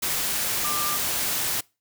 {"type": "tone in noise", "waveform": "sine", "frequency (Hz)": 1191, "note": "D6", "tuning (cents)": 24, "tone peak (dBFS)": -28, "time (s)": [0.64, 0.97], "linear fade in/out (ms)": 10, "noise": "white", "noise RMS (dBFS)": -26, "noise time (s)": [0.02, 1.61], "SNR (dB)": -5, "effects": ["noise-tail reverb RT60 0.3 s tail -25 dB re dry"]}